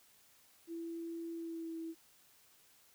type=tone with pitch glide; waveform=sine; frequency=333.6 to 327.3 Hz; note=E4 to E4; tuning=+21 to -12 cents; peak=-40 dBFS; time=0.67-1.95 s; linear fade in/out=50 ms; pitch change=-33 cents; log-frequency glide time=1.34-1.74 s; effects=white hiss -66 dBFS RMS until 2.94 s